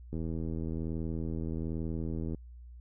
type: click train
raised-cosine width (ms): 3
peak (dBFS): -24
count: 181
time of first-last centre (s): 0.13-2.347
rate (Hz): 81.2
effects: added 60 Hz sine -46 dBFS peak until 2.8 s